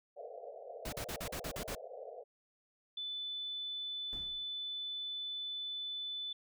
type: band-pass noise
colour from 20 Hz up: pink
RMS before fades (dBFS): -48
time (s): 0.16-2.24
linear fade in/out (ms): 20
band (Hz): 440 to 720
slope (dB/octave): 96
type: noise bursts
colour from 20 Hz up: pink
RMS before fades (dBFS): -41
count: 8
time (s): 0.85-1.752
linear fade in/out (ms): 5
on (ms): 76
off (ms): 42
type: tone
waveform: sine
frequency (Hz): 3500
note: A7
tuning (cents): -10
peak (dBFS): -38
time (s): 2.97-6.33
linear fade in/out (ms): 5
type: noise with exponential decay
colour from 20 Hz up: brown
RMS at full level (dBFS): -45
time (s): 4.13-4.57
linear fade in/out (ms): 0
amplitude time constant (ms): 95
effects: none